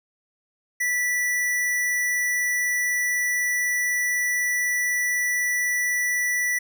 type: tone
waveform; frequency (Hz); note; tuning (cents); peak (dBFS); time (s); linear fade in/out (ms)
square; 1964; B6; -10; -22; 0.8-6.59; 10
effects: none